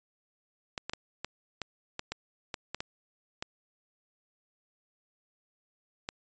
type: clicks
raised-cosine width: 0.2 ms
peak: -17 dBFS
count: 12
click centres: 0.778 / 0.896 / 0.935 / 1.246 / 1.617 / 1.994 / 2.12 / 2.542 / 2.746 / 2.805 / 3.425 / 6.089 s
effects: resampled to 16000 Hz